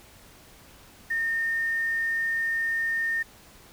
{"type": "tone with quantisation", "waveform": "sine", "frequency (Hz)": 1825, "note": "A#6", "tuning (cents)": -37, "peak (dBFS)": -24, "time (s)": [1.1, 3.23], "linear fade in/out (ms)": 10, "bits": 8, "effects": ["pink hiss -52 dBFS RMS until 3.72 s"]}